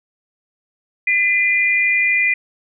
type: tone pair together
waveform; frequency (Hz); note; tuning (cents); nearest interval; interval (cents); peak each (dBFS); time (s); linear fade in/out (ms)
sine; 2018 / 2410; B6 / D7; +37 / +44; minor third; 307; -16; 1.07-2.34; 5
effects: none